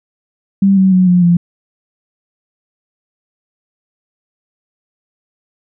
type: tone with pitch steps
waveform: sine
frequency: 196 / 189.98 / 184.15 / 178.49 / 173.01 Hz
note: G3 / F#3 / F#3 / F3 / F3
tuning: 0 / +46 / -8 / +38 / -16 cents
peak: -6 dBFS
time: 0.62-1.37 s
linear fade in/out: 5 ms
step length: 150 ms
effects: none